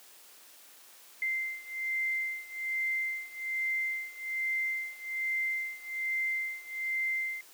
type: beating tone pair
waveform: sine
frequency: 2084 / 2085.2 Hz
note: C7 / C7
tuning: -7 / -6 cents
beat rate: 1.2 Hz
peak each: -33 / -35 dBFS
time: 1.22-7.41 s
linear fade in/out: 2 ms
effects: white hiss -55 dBFS RMS until 7.53 s + high-pass 300 Hz 12 dB/octave